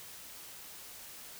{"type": "silence", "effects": ["white hiss -49 dBFS RMS until 1.39 s"]}